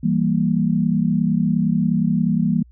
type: chord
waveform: sine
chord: E diminished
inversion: none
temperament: equal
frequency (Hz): 164.81 / 196 / 233.1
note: E3 / G3 / Bb3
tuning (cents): 0 / 0 / 0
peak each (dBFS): -20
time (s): 0.03-2.63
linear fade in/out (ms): 10
effects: added 60 Hz sine -45 dBFS peak until 2.71 s